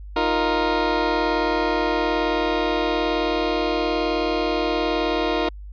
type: chord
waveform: 20% pulse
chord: Eb suspended second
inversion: none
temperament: just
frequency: 311.1 / 350 / 466.7 Hz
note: Eb4 / F4 / Bb4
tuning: 0 / +4 / +2 cents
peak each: -19 dBFS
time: 0.16-5.49 s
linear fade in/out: 5 ms
effects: added 50 Hz sine -34 dBFS peak until 5.72 s + resampled to 11025 Hz